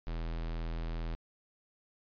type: tone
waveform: square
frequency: 41.2 Hz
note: E1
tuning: in tune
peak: -35 dBFS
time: 0.07-1.15 s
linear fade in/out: 0 ms
effects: resampled to 11025 Hz